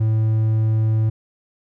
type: tone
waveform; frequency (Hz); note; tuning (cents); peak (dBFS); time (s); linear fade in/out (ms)
triangle; 110; A2; 0; -13; 0-1.1; 10
effects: none